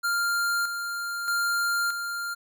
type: tone with tremolo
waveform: square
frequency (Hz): 1396.9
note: F6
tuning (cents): 0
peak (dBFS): -24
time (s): 0.03-2.35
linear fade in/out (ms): 20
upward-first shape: square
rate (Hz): 0.8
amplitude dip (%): 50
effects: none